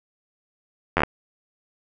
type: slowing click train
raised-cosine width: 0.5 ms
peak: -4 dBFS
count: 6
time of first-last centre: 0.97-1.035 s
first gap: 11 ms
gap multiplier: 1.08
effects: none